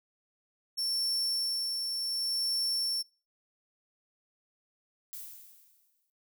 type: tone with tremolo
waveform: 40% pulse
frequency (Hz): 5430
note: F8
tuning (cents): -50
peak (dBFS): -27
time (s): 0.77-3.03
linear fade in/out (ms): 20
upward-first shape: sine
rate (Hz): 0.68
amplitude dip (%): 35
type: noise with exponential decay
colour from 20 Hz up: violet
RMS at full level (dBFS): -40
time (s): 5.13-6.1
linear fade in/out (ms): 0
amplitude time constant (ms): 210
effects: noise-tail reverb RT60 0.4 s tail -25 dB re dry